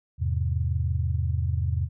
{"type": "chord", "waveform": "sine", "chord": "E augmented", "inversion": "none", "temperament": "just", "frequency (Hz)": [82.41, 103.01, 128.76], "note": ["E2", "G#2", "B#2"], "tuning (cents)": [0, -14, -27], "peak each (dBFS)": [-25, -29, -29], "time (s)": [0.18, 1.89], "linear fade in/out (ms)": 50, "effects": []}